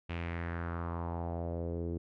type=tone with low-pass filter sweep; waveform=sawtooth; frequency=84.9 Hz; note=F2; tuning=48 cents flat; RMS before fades=-37 dBFS; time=0.09-1.98 s; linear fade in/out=10 ms; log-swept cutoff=2700 to 360 Hz; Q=3.1; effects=none